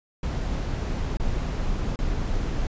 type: noise with dropouts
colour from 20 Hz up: brown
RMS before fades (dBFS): -26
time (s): 0.23-2.67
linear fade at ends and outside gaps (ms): 2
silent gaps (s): 1.171-1.198 / 1.959-1.989
effects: resampled to 16000 Hz